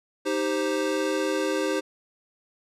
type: chord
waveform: square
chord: C minor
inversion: first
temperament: equal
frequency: 311.1 / 392 / 523.3 Hz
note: Eb4 / G4 / C5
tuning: 0 / 0 / 0 cents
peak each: -29 dBFS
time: 0.25-1.81 s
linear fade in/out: 20 ms
effects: low-pass 9000 Hz 12 dB/octave

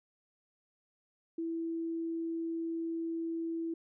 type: tone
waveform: sine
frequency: 330.2 Hz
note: E4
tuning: 3 cents sharp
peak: -33 dBFS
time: 1.38-3.74 s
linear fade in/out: 5 ms
effects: none

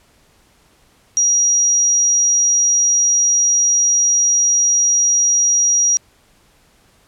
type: tone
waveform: sine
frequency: 5740 Hz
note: F8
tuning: 47 cents sharp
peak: -11 dBFS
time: 1.17-5.97 s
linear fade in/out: 0 ms
effects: pink hiss -54 dBFS RMS until 7.07 s + low-pass 12000 Hz 12 dB/octave

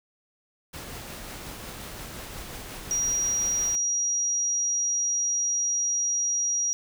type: noise with tremolo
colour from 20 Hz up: pink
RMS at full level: -38 dBFS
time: 0.73-3.76 s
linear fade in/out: 10 ms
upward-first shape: triangle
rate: 5.6 Hz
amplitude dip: 25%
type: tone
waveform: sine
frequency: 5740 Hz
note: F8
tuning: 47 cents sharp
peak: -23 dBFS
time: 2.91-6.73 s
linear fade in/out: 0 ms
effects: none

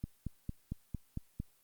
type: click train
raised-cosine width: 5 ms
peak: -25 dBFS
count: 7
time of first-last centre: 0.04-1.401 s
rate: 4.41 Hz
effects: white hiss -70 dBFS RMS until 1.63 s + Opus 24 kbps

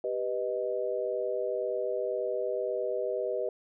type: chord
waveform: sine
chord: G augmented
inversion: none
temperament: equal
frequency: 392 / 493.9 / 622.3 Hz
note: G4 / B4 / D#5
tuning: 0 / 0 / 0 cents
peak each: -34 / -32 / -33 dBFS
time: 0.04-3.49 s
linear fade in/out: 2 ms
effects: none

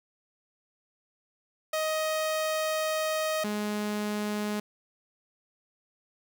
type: tone pair in turn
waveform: sawtooth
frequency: 627 / 209.2 Hz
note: D#5 / G#3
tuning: +13 / +13 cents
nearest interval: octave + perfect fifth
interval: 1900 cents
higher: first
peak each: -23 / -25 dBFS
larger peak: first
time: 1.73-3.44 / 3.44-4.6 s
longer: first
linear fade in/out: 5 ms
effects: none

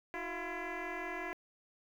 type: tone with frequency modulation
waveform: sine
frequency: 659.3 Hz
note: E5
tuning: in tune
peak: -36 dBFS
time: 0.14-1.33 s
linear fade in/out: 0 ms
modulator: 341 Hz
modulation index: 4.8
effects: tanh soft clip ceiling -34 dBFS + 11-bit

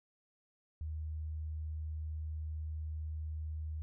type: tone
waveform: sine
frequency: 77.78 Hz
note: D#2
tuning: in tune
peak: -37 dBFS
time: 0.81-3.82 s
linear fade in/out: 0 ms
effects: none

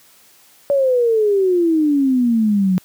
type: exponential sweep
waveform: sine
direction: down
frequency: 572 to 180 Hz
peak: -12 dBFS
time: 0.7-2.78 s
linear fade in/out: 0 ms
effects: white hiss -50 dBFS RMS until 2.84 s + high-pass 100 Hz 12 dB/octave

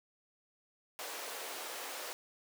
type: high-pass noise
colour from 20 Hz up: pink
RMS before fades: -43 dBFS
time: 0.99-2.13 s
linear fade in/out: 0 ms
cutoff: 410 Hz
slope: 24 dB/octave
effects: none

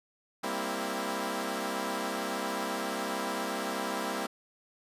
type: chord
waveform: 10% pulse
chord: C dominant seventh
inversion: second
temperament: equal with one note detuned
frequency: 198.05 / 233.1 / 261.6 / 329.6 Hz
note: G3 / Bb3 / C4 / E4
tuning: +18 / 0 / 0 / 0 cents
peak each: -29 dBFS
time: 0.43-4.27 s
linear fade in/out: 10 ms
effects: resampled to 32000 Hz

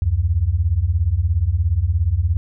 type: beating tone pair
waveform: sine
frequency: 73.42 / 90.42 Hz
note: D2 / F#2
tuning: 0 / -39 cents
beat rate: 17 Hz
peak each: -19 / -17 dBFS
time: 0.02-2.37 s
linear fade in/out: 0 ms
effects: none

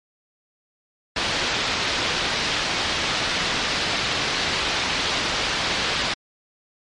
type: low-pass noise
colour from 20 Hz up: white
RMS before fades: -24 dBFS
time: 1.16-6.14 s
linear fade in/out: 5 ms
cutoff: 4600 Hz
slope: 24 dB/octave
effects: MP3 48 kbps

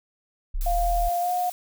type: linear two-way sweep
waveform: sine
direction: up then down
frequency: 30.87 to 40.59 to 37.16 Hz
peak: -23 dBFS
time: 0.54-1.09 s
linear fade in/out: 10 ms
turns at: 0.86 s
type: noise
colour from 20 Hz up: blue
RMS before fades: -38 dBFS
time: 0.61-1.52 s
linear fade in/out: 0 ms
type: tone with pitch glide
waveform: sine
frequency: 698.5 to 719.8 Hz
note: F5 to F#5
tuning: 0 to -48 cents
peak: -22 dBFS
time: 0.66-1.5 s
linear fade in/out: 5 ms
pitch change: +52 cents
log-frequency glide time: 1.19-1.31 s
effects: none

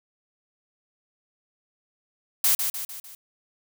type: noise with echo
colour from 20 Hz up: blue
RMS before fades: -20 dBFS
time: 2.44-2.55 s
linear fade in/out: 2 ms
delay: 150 ms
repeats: 4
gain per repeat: -6 dB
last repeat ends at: 3.15 s
effects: none

